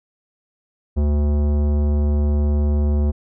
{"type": "tone with tanh clipping", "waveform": "sine", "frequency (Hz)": 73.42, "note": "D2", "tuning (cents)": 0, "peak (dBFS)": -17, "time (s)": [0.96, 3.12], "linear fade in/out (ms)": 20, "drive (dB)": 16, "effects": []}